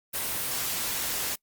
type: noise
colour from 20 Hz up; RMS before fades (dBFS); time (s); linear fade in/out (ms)
white; -30; 0.13-1.36; 20
effects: noise-tail reverb RT60 0.1 s tail -23 dB re dry + Opus 32 kbps